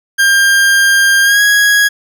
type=tone with pitch glide; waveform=40% pulse; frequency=1600 to 1657.4 Hz; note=G6 to G#6; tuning=+35 to -4 cents; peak=-6 dBFS; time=0.18-1.89 s; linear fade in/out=20 ms; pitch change=+61 cents; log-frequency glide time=1.22-1.41 s; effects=none